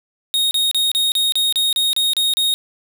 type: tone bursts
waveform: 45% pulse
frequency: 3730 Hz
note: A#7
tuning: in tune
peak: -15 dBFS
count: 11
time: 0.34-2.54 s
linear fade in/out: 0 ms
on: 170 ms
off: 33 ms
effects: none